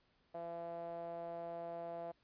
sawtooth tone with band-pass filter, 169.3 Hz, E3, 46 cents sharp, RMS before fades -45 dBFS, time 0.34-2.12 s, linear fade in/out 10 ms, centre 640 Hz, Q 6.5, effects pink hiss -75 dBFS RMS until 2.23 s + resampled to 11025 Hz

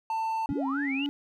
triangle tone, 892 Hz, A5, 23 cents sharp, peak -25 dBFS, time 0.1-0.46 s, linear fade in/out 2 ms
triangle tone with vibrato, 277.2 Hz, C#4, in tune, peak -26 dBFS, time 0.49-1.09 s, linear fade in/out 0 ms, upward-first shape sine, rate 3.9 Hz, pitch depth 57 cents each way
sine linear sweep, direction up, 58.1 to 2965 Hz, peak -31 dBFS, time 0.5-1.06 s, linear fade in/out 0 ms
effects none

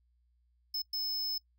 square tone bursts at uneven times, 5210 Hz, E8, 21 cents flat, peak -33 dBFS, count 2, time 0.74-0.82 / 0.93-1.38 s, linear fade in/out 5 ms, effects noise-tail reverb RT60 0.1 s tail -21 dB re dry + added 60 Hz sine -68 dBFS peak until 1.58 s

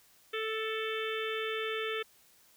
harmonic tone with a mistuned harmonic, 440 Hz, A4, in tune, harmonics 1 / 3 / 4 / 5 / 6 / 7 / 8, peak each -35 / -40 / -41 / -42 / -43 / -43 / -44 dBFS, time 0.33-2.03 s, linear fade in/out 10 ms, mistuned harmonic 5, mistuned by +18 cents, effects white hiss -63 dBFS RMS until 2.56 s

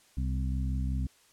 harmonic tone with a mistuned harmonic, 65.4 Hz, C2, in tune, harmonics 1 / 2 / 3 / 4, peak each -29 / -35 / -39 / -41 dBFS, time 0.17-1.07 s, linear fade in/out 5 ms, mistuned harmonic 4, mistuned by -19 cents, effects white hiss -62 dBFS RMS until 1.32 s + low-pass 10000 Hz 12 dB/octave

